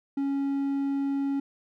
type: tone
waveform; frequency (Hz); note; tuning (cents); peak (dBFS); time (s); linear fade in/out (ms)
triangle; 277.2; C#4; 0; -23; 0.17-1.4; 5
effects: none